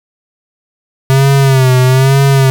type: tone with vibrato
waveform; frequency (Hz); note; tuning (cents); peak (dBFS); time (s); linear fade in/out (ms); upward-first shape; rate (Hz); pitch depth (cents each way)
square; 132.7; C3; +25; -6; 1.1-2.5; 0; sine; 1.1; 71
effects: none